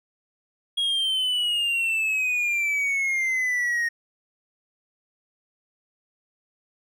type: exponential sweep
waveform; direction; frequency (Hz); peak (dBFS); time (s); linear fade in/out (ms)
triangle; down; 3305 to 1856; -20; 0.77-3.89; 10
effects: none